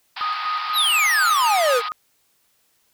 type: band-pass noise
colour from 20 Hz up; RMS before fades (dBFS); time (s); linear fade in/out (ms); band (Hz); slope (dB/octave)
pink; -31; 0.16-1.89; 10; 770 to 5000; 96
type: tone with tremolo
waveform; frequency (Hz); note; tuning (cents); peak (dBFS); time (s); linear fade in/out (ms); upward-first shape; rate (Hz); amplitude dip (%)
sine; 1244.5; D#6; 0; -21; 0.21-1.92; 0; square; 4.1; 45
type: exponential sweep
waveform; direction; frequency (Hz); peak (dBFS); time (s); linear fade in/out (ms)
square; down; 4186 to 446.2; -17; 0.73-1.82; 50
effects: white hiss -64 dBFS RMS until 2.93 s